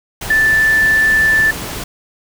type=tone in noise; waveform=sine; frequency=1760 Hz; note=A6; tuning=in tune; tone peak=-9 dBFS; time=0.3-1.51 s; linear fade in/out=5 ms; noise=pink; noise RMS=-25 dBFS; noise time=0.21-1.84 s; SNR=+13 dB; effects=none